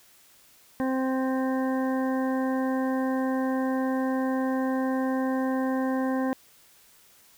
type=harmonic tone; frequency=261.7 Hz; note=C4; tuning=in tune; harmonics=1 / 2 / 3 / 4 / 6 / 7; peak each=-25 / -31 / -35 / -37 / -41 / -42 dBFS; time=0.8-6.33 s; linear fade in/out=0 ms; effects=white hiss -57 dBFS RMS until 7.37 s